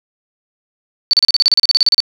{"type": "tone bursts", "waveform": "sine", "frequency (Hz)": 4523, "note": "C#8", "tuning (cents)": 34, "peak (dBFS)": -7, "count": 16, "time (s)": [1.11, 2.003], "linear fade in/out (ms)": 0, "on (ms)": 23, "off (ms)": 35, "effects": []}